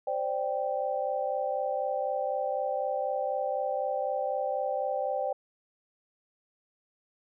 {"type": "chord", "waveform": "sine", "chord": "C suspended second", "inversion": "none", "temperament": "equal", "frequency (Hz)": [523.3, 587.3, 784], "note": ["C5", "D5", "G5"], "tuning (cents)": [0, 0, 0], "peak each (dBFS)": -32, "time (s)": [0.07, 5.33], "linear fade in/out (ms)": 5, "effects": []}